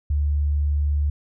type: tone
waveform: sine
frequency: 73 Hz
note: D2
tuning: 10 cents flat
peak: -18 dBFS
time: 0.1-1.1 s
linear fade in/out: 5 ms
effects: none